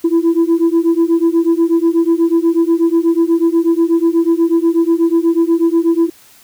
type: beating tone pair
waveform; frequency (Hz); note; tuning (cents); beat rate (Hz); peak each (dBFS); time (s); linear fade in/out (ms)
sine; 329.6 / 337.8; E4 / E4; 0 / +42; 8.2; -11; 0.04-6.1; 10
effects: tanh soft clip ceiling -6 dBFS + white hiss -45 dBFS RMS until 6.43 s